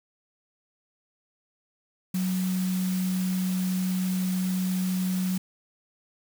sine tone in noise, 185 Hz, F#3, in tune, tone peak -24 dBFS, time 2.14-5.38 s, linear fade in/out 5 ms, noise white, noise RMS -39 dBFS, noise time 2.14-5.38 s, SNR +12 dB, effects none

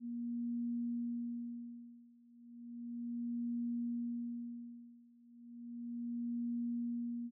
sine tone with tremolo, 237.6 Hz, A#3, 33 cents sharp, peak -35 dBFS, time 0-7.31 s, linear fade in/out 50 ms, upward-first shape sine, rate 0.34 Hz, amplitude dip 95%, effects none

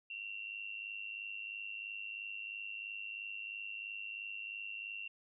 sine tone with amplitude modulation, 2739 Hz, F7, 34 cents flat, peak -38 dBFS, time 0.1-5.08 s, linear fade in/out 5 ms, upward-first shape sine, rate 103 Hz, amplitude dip 75%, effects none

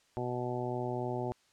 harmonic tone, 123.47 Hz, B2, in tune, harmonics 1 / 2 / 3 / 4 / 5 / 6 / 7, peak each -38 / -41 / -37 / -44 / -41 / -42 / -42 dBFS, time 0.17-1.32 s, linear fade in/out 0 ms, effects white hiss -68 dBFS RMS until 1.52 s + low-pass 7000 Hz 12 dB/octave

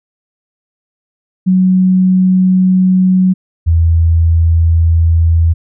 sine tone pair in turn, 185.6 / 82.68 Hz, F#3 / E2, +6 / +6 cents, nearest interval octave + major second, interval 1400 cents, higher first, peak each -6 dBFS, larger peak neither, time 1.46-3.34 / 3.66-5.54 s, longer neither, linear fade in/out 20 ms, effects none

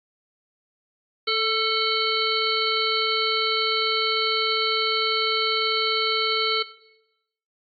harmonic tone with a mistuned harmonic, 440 Hz, A4, in tune, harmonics 1 / 3 / 5 / 7 / 9 / 10, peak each -27 / -27 / -27 / -27 / -27 / -27 dBFS, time 1.27-6.63 s, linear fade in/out 10 ms, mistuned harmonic 3, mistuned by +26 cents, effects noise-tail reverb RT60 0.9 s tail -17 dB re dry + MP3 32 kbps

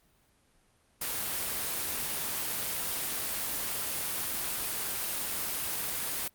white noise, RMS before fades -33 dBFS, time 1.01-6.28 s, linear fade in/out 5 ms, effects pink hiss -67 dBFS RMS until 6.34 s + Opus 32 kbps

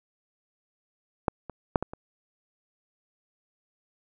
clicks, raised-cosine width 1 ms, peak -8 / -23 / -6 / -15 / -24 dBFS, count 5, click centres 1.282 / 1.497 / 1.758 / 1.826 / 1.935 s, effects none

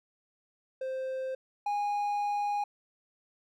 triangle tone pair in turn, 523.3 / 821.9 Hz, C5 / G#5, 0 / -18 cents, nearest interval minor sixth, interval 782 cents, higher second, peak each -30 / -26 dBFS, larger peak second, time 0.81-1.35 / 1.66-2.64 s, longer second, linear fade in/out 5 ms, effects none

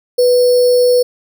sine tone with sample-and-hold, 493.9 Hz, B4, in tune, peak -7 dBFS, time 0.18-1.03 s, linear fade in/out 10 ms, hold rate 4900 Hz, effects none

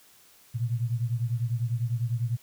sine beating tone pair, 115.5 / 125.5 Hz, A#2 / B2, -16 / +28 cents, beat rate 10 Hz, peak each -27 / -30 dBFS, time 0.54-2.37 s, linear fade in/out 20 ms, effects white hiss -57 dBFS RMS until 2.42 s

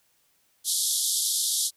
white band-pass noise, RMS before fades -26 dBFS, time 0.64-1.71 s, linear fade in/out 50 ms, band 3300 to 12000 Hz, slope 96 dB/octave, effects white hiss -67 dBFS RMS until 1.76 s

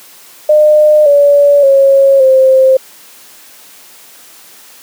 sine tone with pitch steps, 606 / 573 / 547 / 526 Hz, D#5 / D5 / C#5 / C5, -46 / -43 / -23 / +9 cents, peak -3 dBFS, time 0.49-2.77 s, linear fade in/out 5 ms, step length 570 ms, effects white hiss -38 dBFS RMS until 4.82 s + high-pass 200 Hz 12 dB/octave

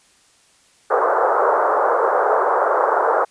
pink band-pass noise, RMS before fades -17 dBFS, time 0.9-3.25 s, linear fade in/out 10 ms, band 420 to 1400 Hz, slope 48 dB/octave, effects white hiss -55 dBFS RMS until 3.3 s + resampled to 22050 Hz

